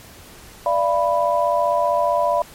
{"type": "chord", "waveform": "sine", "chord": "B diminished", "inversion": "first", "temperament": "equal with one note detuned", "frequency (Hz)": [587.3, 682.5, 987.8], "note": ["D5", "F5", "B5"], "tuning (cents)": [0, -40, 0], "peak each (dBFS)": -20, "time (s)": [0.66, 2.42], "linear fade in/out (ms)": 2, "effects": ["pink hiss -43 dBFS RMS until 2.54 s", "MP3 64 kbps"]}